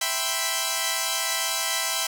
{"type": "chord", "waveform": "5% pulse", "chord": "C major seventh", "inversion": "first", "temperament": "equal", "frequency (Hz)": [659.3, 784, 987.8, 1046.5], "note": ["E5", "G5", "B5", "C6"], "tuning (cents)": [0, 0, 0, 0], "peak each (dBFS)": -18, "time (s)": [0.01, 2.07], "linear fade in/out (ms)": 5, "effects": []}